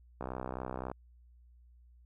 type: click train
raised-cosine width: 1 ms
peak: -24 dBFS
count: 46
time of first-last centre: 0.21-0.915 s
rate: 63.8 Hz
effects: added 60 Hz sine -57 dBFS peak until 2.05 s